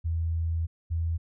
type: tone pair in turn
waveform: sine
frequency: 82.41 / 82.75 Hz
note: E2 / E2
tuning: 0 / +7 cents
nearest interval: unison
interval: 7 cents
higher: second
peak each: -25 dBFS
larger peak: neither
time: 0.04-0.67 / 0.9-1.18 s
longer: first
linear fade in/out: 20 ms
effects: none